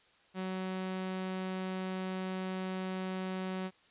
sawtooth tone, 187.1 Hz, F#3, 20 cents sharp, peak -31 dBFS, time 0.34-3.71 s, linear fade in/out 50 ms, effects white hiss -65 dBFS RMS until 3.9 s + resampled to 8000 Hz

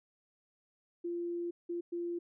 sine tone bursts at uneven times, 345.2 Hz, F4, 20 cents flat, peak -34 dBFS, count 3, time 1.04-1.51 / 1.69-1.81 / 1.92-2.19 s, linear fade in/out 10 ms, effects none

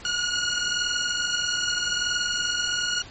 15% pulse tone pair together, 1432 / 1452.8 Hz, F6 / F#6, +43 / -32 cents, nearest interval unison, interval 25 cents, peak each -20 dBFS, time 0.05-3.02 s, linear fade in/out 2 ms, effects pink hiss -44 dBFS RMS until 3.1 s + MP3 32 kbps

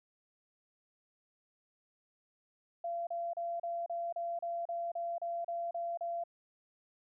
sine tone bursts, 684 Hz, F5, 36 cents flat, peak -34 dBFS, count 13, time 2.84-6.238 s, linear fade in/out 5 ms, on 230 ms, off 34 ms, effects none

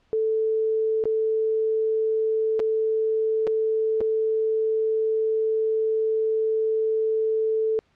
sine tone with dropouts, 440 Hz, A4, in tune, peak -20 dBFS, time 0.13-7.79 s, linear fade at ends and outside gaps 0 ms, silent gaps 1.039-1.055 / 2.594-2.6 / 3.469-3.474 / 4.006-4.013 s, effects pink hiss -65 dBFS RMS until 7.95 s + low-pass 4000 Hz 12 dB/octave

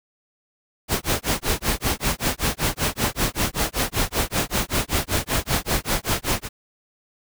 pink noise with tremolo, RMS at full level -20 dBFS, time 0.88-6.49 s, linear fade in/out 50 ms, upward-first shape sine, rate 5.2 Hz, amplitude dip 100%, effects none

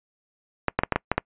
clicks, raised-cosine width 0.5 ms, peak -5 dBFS, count 7, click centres 0.683 / 0.79 / 0.835 / 0.923 / 0.96 / 1.116 / 1.18 s, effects noise-tail reverb RT60 0.1 s tail -26 dB re dry + resampled to 8000 Hz

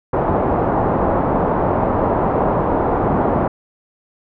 white low-pass noise, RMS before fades -17 dBFS, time 0.13-3.48 s, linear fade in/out 5 ms, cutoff 920 Hz, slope 24 dB/octave, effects none

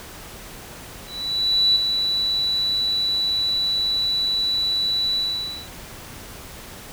sine tone with ADSR envelope, 3951 Hz, B7, in tune, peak -13 dBFS, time 1.06-5.69 s, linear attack 700 ms, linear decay 5 ms, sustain -6 dB, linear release 530 ms, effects pink hiss -39 dBFS RMS until 6.92 s

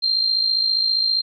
sine tone with amplitude modulation, 4173 Hz, C8, 5 cents flat, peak -14 dBFS, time 0.02-1.22 s, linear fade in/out 20 ms, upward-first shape sine, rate 55 Hz, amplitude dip 60%, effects none

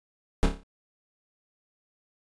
brown noise with echo, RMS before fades -19 dBFS, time 0.43-0.46 s, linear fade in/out 0 ms, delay 29 ms, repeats 6, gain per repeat -6 dB, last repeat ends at 0.634 s, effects resampled to 22050 Hz

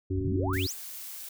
harmonic tone, 94 Hz, F#2, 28 cents sharp, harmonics 1 / 3 / 4, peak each -28 / -33 / -34 dBFS, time 0.1-0.67 s, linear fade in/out 10 ms
sine exponential sweep, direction up, 41.2 to 9230 Hz, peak -32 dBFS, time 0.13-0.75 s, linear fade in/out 50 ms
clicks, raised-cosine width 5 ms, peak -27 dBFS, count 11, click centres 0.212 / 0.246 / 0.276 / 0.32 / 0.359 / 0.399 / 0.435 / 0.469 / 0.499 / 0.532 / 0.565 s
blue noise, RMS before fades -41 dBFS, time 0.53-1.29 s, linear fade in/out 5 ms
effects none

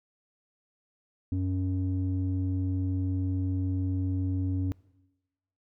square tone with low-pass filter, 92.7 Hz, F#2, 4 cents sharp, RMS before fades -29 dBFS, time 1.32-4.72 s, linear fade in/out 0 ms, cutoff 230 Hz, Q 10, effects noise-tail reverb RT60 1.0 s tail -22 dB re dry

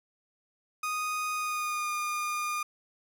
30% pulse tone with pitch glide, 1242 to 1214.3 Hz, D#6 to D#6, -3 to -43 cents, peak -27 dBFS, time 0.83-2.63 s, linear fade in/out 5 ms, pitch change -40 cents, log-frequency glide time 1.34-1.92 s, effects none

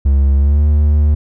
triangle tone with pitch glide, 69 to 74.38 Hz, C#2 to D2, -7 to +23 cents, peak -6 dBFS, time 0.05-1.15 s, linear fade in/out 10 ms, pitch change +130 cents, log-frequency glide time 0.36-0.63 s, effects none

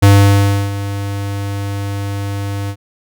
square tone with ADSR envelope, 100 Hz, G2, 35 cents sharp, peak -4 dBFS, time 0.02-2.76 s, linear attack 13 ms, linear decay 670 ms, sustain -15 dB, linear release 66 ms, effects none

